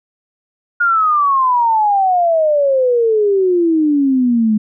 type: exponential sweep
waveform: sine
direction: down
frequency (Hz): 1435 to 210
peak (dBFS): -10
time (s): 0.8-4.58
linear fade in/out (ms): 10
effects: none